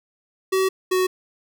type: tone pair in turn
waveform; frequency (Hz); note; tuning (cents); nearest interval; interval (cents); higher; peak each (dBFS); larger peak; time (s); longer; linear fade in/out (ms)
square; 379.8 / 370.7; F#4 / F#4; +45 / +3; unison; 42; first; -18; neither; 0.52-0.69 / 0.91-1.07; first; 10
effects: none